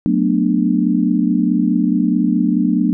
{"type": "chord", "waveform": "sine", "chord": "B minor seventh", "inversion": "second", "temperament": "just", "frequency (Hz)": [185.21, 222.2, 246.9, 296.3], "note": ["F#3", "A3", "B3", "D4"], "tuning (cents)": [2, 17, 0, 15], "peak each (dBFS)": -18, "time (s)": [0.06, 2.93], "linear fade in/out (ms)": 0, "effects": []}